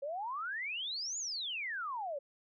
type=exponential two-way sweep; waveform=sine; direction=up then down; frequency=536 to 7040 to 536 Hz; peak=-36 dBFS; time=0.02-2.19 s; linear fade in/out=10 ms; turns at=1.18 s; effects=none